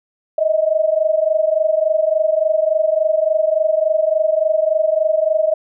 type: tone pair together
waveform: sine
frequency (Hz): 618 / 641.5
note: D#5 / E5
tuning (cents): -12 / -47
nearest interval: minor second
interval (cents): 65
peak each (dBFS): -16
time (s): 0.38-5.54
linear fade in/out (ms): 5
effects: none